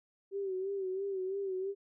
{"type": "tone with vibrato", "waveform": "sine", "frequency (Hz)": 384.9, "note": "G4", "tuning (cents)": -32, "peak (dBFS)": -33, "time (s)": [0.31, 1.75], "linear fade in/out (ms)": 50, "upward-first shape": "sine", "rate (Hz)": 3, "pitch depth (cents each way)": 64, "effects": []}